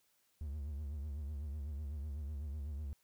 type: tone with vibrato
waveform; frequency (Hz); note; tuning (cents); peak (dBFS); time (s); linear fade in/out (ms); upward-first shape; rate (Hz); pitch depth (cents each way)
triangle; 72.9; D2; -12; -37; 0.41-2.93; 0; triangle; 8; 140
effects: white hiss -75 dBFS RMS until 3.03 s